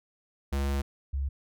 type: tone pair in turn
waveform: square / sine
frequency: 69.4 / 68.72 Hz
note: C#2 / C#2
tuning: +3 / -14 cents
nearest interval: unison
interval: 17 cents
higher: first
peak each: -27 dBFS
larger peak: neither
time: 0.52-0.82 / 1.13-1.29 s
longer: first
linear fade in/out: 10 ms
effects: none